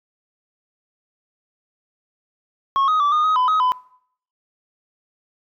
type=tone with pitch steps; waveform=sine; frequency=1093 / 1254 / 1160 / 1225 / 1260 / 1006 / 1264 / 1006 Hz; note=C#6 / D#6 / D6 / D#6 / D#6 / B5 / D#6 / B5; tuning=-25 / +13 / -22 / -27 / +21 / +32 / +27 / +32 cents; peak=-12 dBFS; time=2.76-3.72 s; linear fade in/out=0 ms; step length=120 ms; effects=noise-tail reverb RT60 0.6 s tail -22 dB re dry + tanh soft clip ceiling -14 dBFS